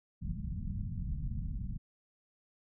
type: low-pass noise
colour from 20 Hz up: pink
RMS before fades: -37 dBFS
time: 0.21-1.78 s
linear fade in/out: 20 ms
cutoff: 210 Hz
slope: 48 dB/octave
effects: none